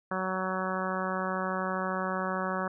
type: harmonic tone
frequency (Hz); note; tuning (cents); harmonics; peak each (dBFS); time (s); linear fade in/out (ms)
187; F#3; +19; 1 / 2 / 3 / 4 / 5 / 6 / 7 / 8 / 9; -35 / -39 / -36 / -39 / -39 / -36 / -38 / -39 / -41; 0.11-2.68; 5
effects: none